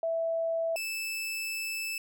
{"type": "tone pair in turn", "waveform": ["sine", "sawtooth"], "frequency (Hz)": [659, 2630], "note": ["E5", "E7"], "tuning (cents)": [-1, -5], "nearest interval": "2 octaves", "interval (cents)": 2396, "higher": "second", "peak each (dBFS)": [-27, -29], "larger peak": "first", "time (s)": [[0.03, 0.76], [0.76, 1.98]], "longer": "second", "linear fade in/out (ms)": 2, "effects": []}